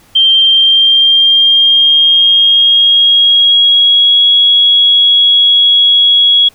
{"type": "tone with pitch glide", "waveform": "sine", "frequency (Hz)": [3155, 3331], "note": ["G7", "G#7"], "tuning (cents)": [10, 4], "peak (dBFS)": -4, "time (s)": [0.15, 6.49], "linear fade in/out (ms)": 10, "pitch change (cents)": 94, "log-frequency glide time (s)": [0.33, 4.26], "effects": ["pink hiss -45 dBFS RMS until 6.54 s"]}